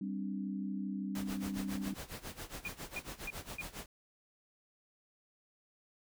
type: chord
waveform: sine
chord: G suspended fourth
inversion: none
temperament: just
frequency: 196 / 261.3 / 294 Hz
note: G3 / C4 / D4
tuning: 0 / -2 / +2 cents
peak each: -37 / -43 / -43 dBFS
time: 0.01-1.94 s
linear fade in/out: 5 ms
type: noise with tremolo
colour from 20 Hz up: pink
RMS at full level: -43 dBFS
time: 1.15-3.86 s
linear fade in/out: 2 ms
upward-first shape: sine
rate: 7.3 Hz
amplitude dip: 85%
type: tone bursts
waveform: sine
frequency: 2436 Hz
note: D#7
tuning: 37 cents flat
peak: -37 dBFS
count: 4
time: 2.65-3.614 s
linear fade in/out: 2 ms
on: 31 ms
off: 280 ms
effects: none